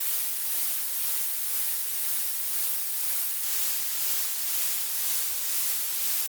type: noise with tremolo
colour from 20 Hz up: blue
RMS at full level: -26 dBFS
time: 0-6.27 s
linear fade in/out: 10 ms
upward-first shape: sine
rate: 2 Hz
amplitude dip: 30%
effects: Opus 32 kbps